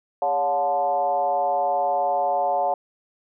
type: tone with frequency modulation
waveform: sine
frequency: 720 Hz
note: F#5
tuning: 47 cents flat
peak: -19 dBFS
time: 0.22-2.74 s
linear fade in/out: 2 ms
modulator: 157 Hz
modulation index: 1.1
effects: none